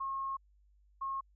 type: tone pair in turn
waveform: sine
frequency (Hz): 1082 / 1082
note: C#6 / C#6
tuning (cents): -42 / -42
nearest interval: unison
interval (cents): 0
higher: neither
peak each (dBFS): -34 / -34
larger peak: neither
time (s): 0-0.37 / 1.01-1.21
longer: first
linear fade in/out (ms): 10
effects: added 50 Hz sine -63 dBFS peak until 1.35 s